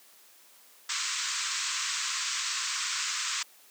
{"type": "band-pass noise", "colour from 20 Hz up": "white", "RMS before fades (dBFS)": -32, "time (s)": [0.89, 3.43], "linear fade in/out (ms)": 5, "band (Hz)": [1000, 8000], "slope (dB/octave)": 96, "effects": ["white hiss -57 dBFS RMS until 3.7 s", "high-pass 300 Hz 12 dB/octave"]}